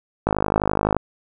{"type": "click train", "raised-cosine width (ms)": 1, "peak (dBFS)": -4, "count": 37, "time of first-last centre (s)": [0.27, 0.966], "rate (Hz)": 51.7, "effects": []}